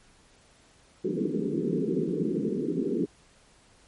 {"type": "band-pass noise", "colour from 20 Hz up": "white", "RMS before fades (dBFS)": -28, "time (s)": [1.04, 3.06], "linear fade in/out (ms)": 10, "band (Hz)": [150, 450], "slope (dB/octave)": 96, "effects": ["pink hiss -59 dBFS RMS until 3.87 s", "MP3 48 kbps"]}